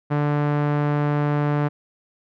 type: tone with low-pass filter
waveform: sawtooth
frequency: 146.83 Hz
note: D3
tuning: in tune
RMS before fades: -21 dBFS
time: 0.1-1.69 s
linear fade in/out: 20 ms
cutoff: 1500 Hz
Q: 0.96
effects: none